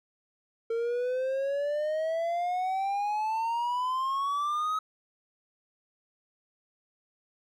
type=exponential sweep; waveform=triangle; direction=up; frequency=454.4 to 1279 Hz; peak=-25 dBFS; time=0.7-4.79 s; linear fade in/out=5 ms; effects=none